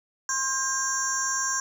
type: tone cluster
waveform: sine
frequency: 1061 / 1598 / 5690 / 6360 / 7160 Hz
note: C6 / G6 / F8 / G8 / A8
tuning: +24 / +33 / +31 / +24 / +29 cents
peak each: -31 dBFS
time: 0.29-1.6 s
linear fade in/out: 2 ms
effects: 8-bit